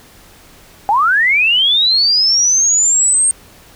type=linear sweep; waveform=sine; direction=up; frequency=777 to 8650 Hz; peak=-9 dBFS; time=0.89-3.31 s; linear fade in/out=0 ms; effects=pink hiss -43 dBFS RMS until 3.75 s